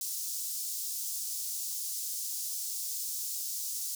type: high-pass noise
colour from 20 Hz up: pink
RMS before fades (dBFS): -36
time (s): 0.01-3.95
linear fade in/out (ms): 2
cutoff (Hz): 5500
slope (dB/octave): 24
effects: none